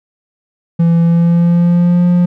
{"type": "tone with pitch glide", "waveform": "triangle", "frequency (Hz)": [168, 176.45], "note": ["E3", "F3"], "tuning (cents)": [33, 18], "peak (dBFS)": -5, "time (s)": [0.79, 2.26], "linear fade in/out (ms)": 10, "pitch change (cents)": 85, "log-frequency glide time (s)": [1.02, 2.06], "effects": []}